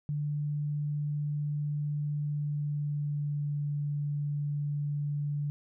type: tone with pitch glide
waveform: sine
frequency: 147.4 to 145.71 Hz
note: D3 to D3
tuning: +7 to -13 cents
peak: -29 dBFS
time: 0.09-5.5 s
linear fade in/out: 0 ms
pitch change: -20 cents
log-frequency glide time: 2.22-3.63 s
effects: none